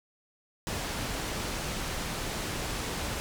pink low-pass noise, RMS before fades -34 dBFS, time 0.67-3.2 s, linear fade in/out 0 ms, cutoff 9700 Hz, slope 12 dB/octave, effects none

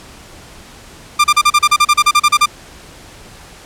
sawtooth tone bursts, 1193 Hz, D6, 27 cents sharp, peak -3 dBFS, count 15, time 1.19-2.46 s, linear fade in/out 10 ms, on 52 ms, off 35 ms, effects pink hiss -38 dBFS RMS until 3.65 s + low-pass 10000 Hz 12 dB/octave

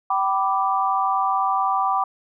sine chord, G major, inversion none, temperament equal with one note detuned, 771.9 / 987.8 / 1174.7 Hz, G5 / B5 / D6, -27 / 0 / 0 cents, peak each -22 / -24 / -22 dBFS, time 0.1-2.04 s, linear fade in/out 5 ms, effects none

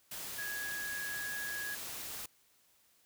sine tone in noise, 1664 Hz, G#6, 3 cents sharp, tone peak -38 dBFS, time 0.38-1.75 s, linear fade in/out 5 ms, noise white, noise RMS -43 dBFS, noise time 0.11-2.26 s, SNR +2 dB, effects white hiss -69 dBFS RMS until 3.05 s

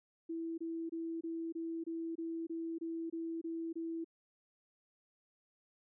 sine tone bursts, 329.6 Hz, E4, in tune, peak -37 dBFS, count 12, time 0.29-4.045 s, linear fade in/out 10 ms, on 290 ms, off 25 ms, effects none

